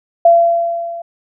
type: tone with level ramp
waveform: sine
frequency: 680 Hz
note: F5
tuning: 46 cents flat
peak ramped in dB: -3 to -24 dBFS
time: 0.25-1.02 s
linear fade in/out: 5 ms
effects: none